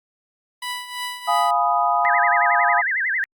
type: tone with tremolo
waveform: 15% pulse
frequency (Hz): 987.8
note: B5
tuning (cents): 0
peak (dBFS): -18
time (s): 0.62-1.51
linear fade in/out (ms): 5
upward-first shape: triangle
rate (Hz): 3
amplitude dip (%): 75
type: chord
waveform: sine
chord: F half-diminished seventh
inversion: none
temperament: equal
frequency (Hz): 698.5 / 830.6 / 987.8 / 1244.5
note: F5 / Ab5 / Cb6 / Eb6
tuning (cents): 0 / 0 / 0 / 0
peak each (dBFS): -21 / -22 / -23 / -21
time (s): 1.27-2.82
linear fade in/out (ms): 20
type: tone with vibrato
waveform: sine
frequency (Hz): 1800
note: A6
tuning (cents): +39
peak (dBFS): -19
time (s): 2.05-3.24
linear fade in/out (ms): 0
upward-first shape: sine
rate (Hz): 11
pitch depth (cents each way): 250
effects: Opus 48 kbps